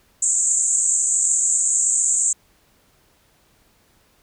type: band-pass noise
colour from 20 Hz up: white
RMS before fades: -19 dBFS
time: 0.22-2.33 s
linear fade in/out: 5 ms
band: 6900 to 8100 Hz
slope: 96 dB/octave
effects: pink hiss -59 dBFS RMS until 4.22 s